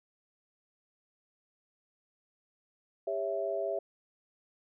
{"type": "chord", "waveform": "sine", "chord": "C# diminished", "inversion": "second", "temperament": "equal with one note detuned", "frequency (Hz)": [400.5, 554.4, 659.3], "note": ["G4", "C#5", "E5"], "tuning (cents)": [37, 0, 0], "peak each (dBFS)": [-36, -36, -33], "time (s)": [3.07, 3.79], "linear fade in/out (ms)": 5, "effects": []}